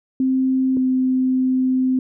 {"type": "tone pair in turn", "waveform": "sine", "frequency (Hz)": [261.5, 258.2], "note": ["C4", "C4"], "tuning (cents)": [-1, -23], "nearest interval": "unison", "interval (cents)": 22, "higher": "first", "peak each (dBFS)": -15, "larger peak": "neither", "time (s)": [[0.2, 0.77], [0.77, 1.99]], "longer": "second", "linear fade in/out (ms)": 2, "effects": []}